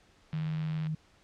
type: click train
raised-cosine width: 0.3 ms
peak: -31 dBFS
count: 48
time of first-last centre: 0.33-0.87 s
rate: 87.1 Hz
type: tone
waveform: sine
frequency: 156.3 Hz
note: D#3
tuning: 8 cents sharp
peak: -30 dBFS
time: 0.33-0.95 s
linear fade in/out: 5 ms
effects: pink hiss -63 dBFS RMS until 1.23 s + low-pass 6000 Hz 12 dB/octave